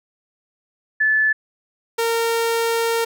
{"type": "tone pair in turn", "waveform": ["sine", "sawtooth"], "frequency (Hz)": [1737, 460.1], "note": ["A6", "A#4"], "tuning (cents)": [-23, -23], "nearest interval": "octave + major seventh", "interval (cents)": 2300, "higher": "first", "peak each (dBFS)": -14, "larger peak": "neither", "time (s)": [[1, 1.33], [1.98, 3.05]], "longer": "second", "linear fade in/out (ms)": 10, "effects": []}